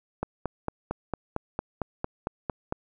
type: click train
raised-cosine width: 1 ms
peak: -14 dBFS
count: 12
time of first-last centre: 0.23-2.724 s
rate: 4.41 Hz
effects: none